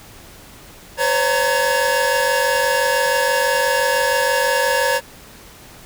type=tone cluster; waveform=45% pulse; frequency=510 / 556 / 925 / 1695 Hz; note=C5 / C#5 / A#5 / G#6; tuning=-44 / +5 / -14 / +35 cents; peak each=-21 dBFS; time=0.97-5.01 s; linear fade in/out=50 ms; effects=pink hiss -42 dBFS RMS until 5.85 s